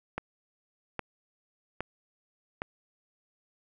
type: click train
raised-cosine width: 0.5 ms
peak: -17 dBFS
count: 4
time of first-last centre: 0.18-2.619 s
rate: 1.23 Hz
effects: none